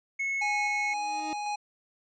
triangle tone, 2190 Hz, C#7, 22 cents flat, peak -26 dBFS, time 0.19-0.94 s, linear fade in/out 10 ms
square tone with tremolo, 830.6 Hz, G#5, in tune, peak -30 dBFS, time 0.41-1.56 s, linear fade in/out 10 ms, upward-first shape square, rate 1.9 Hz, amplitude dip 25%
40% pulse tone with exponential growth, 311.1 Hz, D#4, in tune, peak -33 dBFS, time 0.73-1.33 s, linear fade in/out 1 ms, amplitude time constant 130 ms
effects resampled to 16000 Hz

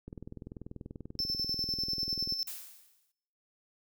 click train, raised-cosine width 3 ms, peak -30 dBFS, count 47, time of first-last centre 0.08-2.324 s, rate 20.5 Hz
triangle tone with tremolo, 5310 Hz, E8, 12 cents sharp, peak -28 dBFS, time 1.19-2.43 s, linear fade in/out 0 ms, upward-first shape square, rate 10 Hz, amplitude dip 45%
blue noise with exponential decay, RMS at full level -38 dBFS, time 2.47-3.12 s, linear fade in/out 5 ms, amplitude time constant 140 ms
effects noise-tail reverb RT60 1.0 s tail -25 dB re dry

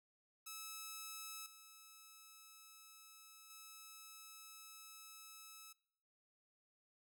5% pulse tone with level steps, 1300 Hz, E6, 24 cents flat, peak -36 / -47 / -43 dBFS, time 0.46-5.73 s, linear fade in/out 10 ms, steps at 1.46 / 3.5 s, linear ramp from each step 2 ms, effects noise-tail reverb RT60 0.8 s tail -24 dB re dry + MP3 96 kbps

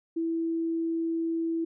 sine tone, 329.6 Hz, E4, in tune, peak -26 dBFS, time 0.16-1.65 s, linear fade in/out 10 ms, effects none

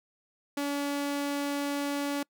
sawtooth tone, 284.9 Hz, C#4, 48 cents sharp, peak -25 dBFS, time 0.57-2.23 s, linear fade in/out 5 ms, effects noise-tail reverb RT60 0.1 s tail -26 dB re dry

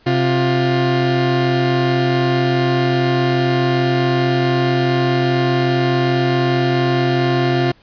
30% pulse tone pair together, 132.12 / 351.6 Hz, C3 / F4, +17 / +12 cents, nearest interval octave + perfect fourth, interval 1695 cents, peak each -14 dBFS, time 0.06-7.72 s, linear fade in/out 10 ms, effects pink hiss -52 dBFS RMS until 7.82 s + resampled to 11025 Hz

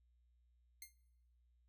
5% pulse tone with exponential decay, 2113 Hz, C7, 16 cents sharp, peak -36 dBFS, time 0.82-0.94 s, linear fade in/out 2 ms, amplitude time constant 25 ms, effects noise-tail reverb RT60 1.0 s tail -23 dB re dry + added 60 Hz sine -70 dBFS peak until 1.68 s

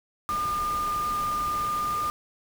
sine tone in noise, 1208 Hz, D6, 48 cents sharp, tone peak -25 dBFS, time 0.29-2.1 s, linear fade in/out 0 ms, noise pink, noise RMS -38 dBFS, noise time 0.29-2.1 s, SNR +10 dB, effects none

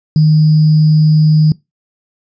sine tone with sample-and-hold, 154.7 Hz, D#3, 10 cents flat, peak -5 dBFS, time 0.16-1.52 s, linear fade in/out 2 ms, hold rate 4900 Hz, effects noise-tail reverb RT60 0.2 s tail -22 dB re dry + resampled to 16000 Hz

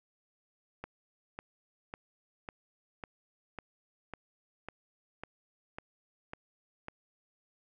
click train, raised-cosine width 0.5 ms, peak -25 dBFS, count 12, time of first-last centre 0.84-6.884 s, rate 1.82 Hz, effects none

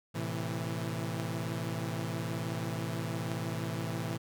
sawtooth chord, A minor, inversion none, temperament equal with one note detuned, 111.92 / 130.81 / 164.81 Hz, A2 / C3 / E3, +30 / 0 / 0 cents, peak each -33 / -36 / -33 dBFS, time 0.14-4.18 s, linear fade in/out 20 ms, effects none

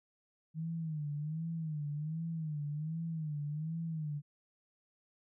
sine tone with vibrato, 155.56 Hz, D#3, in tune, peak -35 dBFS, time 0.54-4.22 s, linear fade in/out 50 ms, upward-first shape sine, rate 1.3 Hz, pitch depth 110 cents each way, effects none

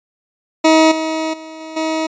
20% pulse tone with level steps, 318 Hz, D#4, 38 cents sharp, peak -3 / -13 / -26 / -24 / -12 dBFS, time 0.64-2.07 s, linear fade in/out 10 ms, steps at 0.91 / 1.33 / 1.6 / 1.76 s, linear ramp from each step 10 ms, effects resampled to 16000 Hz

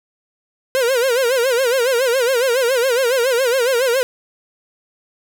45% pulse tone with vibrato, 501 Hz, B4, 25 cents sharp, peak -14 dBFS, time 0.75-4.03 s, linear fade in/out 0 ms, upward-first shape sine, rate 7.2 Hz, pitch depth 140 cents each way, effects 7-bit

